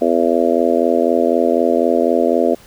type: harmonic tone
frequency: 84 Hz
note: E2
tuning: 33 cents sharp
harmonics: 3 / 4 / 5 / 6 / 7 / 8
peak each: -19 / -19 / -19 / -19 / -19 / -19 dBFS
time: 0.01-2.55 s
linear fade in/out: 10 ms
effects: pink hiss -45 dBFS RMS until 2.66 s